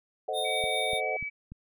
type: chord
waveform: sine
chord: A diminished seventh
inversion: none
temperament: equal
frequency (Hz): 440 / 523.3 / 622.3 / 740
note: A4 / C5 / Eb5 / Gb5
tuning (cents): 0 / 0 / 0 / 0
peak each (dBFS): -36 / -35 / -34 / -33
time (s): 0.28-1.17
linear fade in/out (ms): 5
type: tone with tremolo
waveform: square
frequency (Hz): 3656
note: A#7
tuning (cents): -34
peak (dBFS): -31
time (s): 0.33-1.01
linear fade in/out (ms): 50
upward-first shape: triangle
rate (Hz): 5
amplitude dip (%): 30
type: tone with pitch glide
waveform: sine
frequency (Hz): 2275 to 2288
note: C#7 to D7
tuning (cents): +44 to -46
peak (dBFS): -32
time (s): 0.44-1.3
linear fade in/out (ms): 20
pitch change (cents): +10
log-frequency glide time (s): 0.83-1.15
type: click train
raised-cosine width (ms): 5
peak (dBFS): -30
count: 4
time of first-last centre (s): 0.64-1.52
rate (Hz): 3.41
effects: none